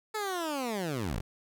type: linear sweep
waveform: 15% pulse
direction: down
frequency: 440 to 35.26 Hz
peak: -25 dBFS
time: 0.14-1.21 s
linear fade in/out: 10 ms
effects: none